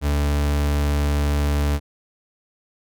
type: tone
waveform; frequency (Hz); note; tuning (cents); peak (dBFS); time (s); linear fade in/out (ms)
40% pulse; 72.6; D2; -19; -17; 0.01-1.8; 50
effects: none